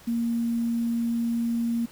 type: tone with quantisation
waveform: sine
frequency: 233.1 Hz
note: A#3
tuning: in tune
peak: -23 dBFS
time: 0.07-1.86 s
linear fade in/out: 10 ms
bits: 8
effects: pink hiss -51 dBFS RMS until 1.91 s